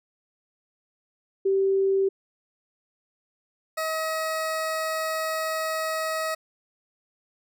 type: tone pair in turn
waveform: sine / 20% pulse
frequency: 388.2 / 636.6 Hz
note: G4 / D#5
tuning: -17 / +39 cents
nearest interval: major sixth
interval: 856 cents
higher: second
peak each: -19 / -21 dBFS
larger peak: first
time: 1.45-2.09 / 3.77-6.35 s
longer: second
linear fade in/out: 10 ms
effects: none